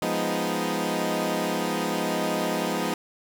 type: chord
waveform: 15% pulse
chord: F half-diminished seventh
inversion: none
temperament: equal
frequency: 174.61 / 207.7 / 246.9 / 311.1 Hz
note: F3 / Ab3 / Cb4 / Eb4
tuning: 0 / 0 / 0 / 0 cents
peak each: -24 dBFS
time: 0.02-2.94 s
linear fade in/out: 2 ms
effects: none